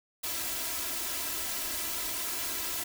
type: noise with comb filter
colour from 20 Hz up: white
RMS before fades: -34 dBFS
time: 0.23-2.84 s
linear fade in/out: 10 ms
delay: 3 ms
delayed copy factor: +0.8
effects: none